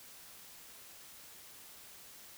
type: silence
effects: white hiss -54 dBFS RMS until 2.37 s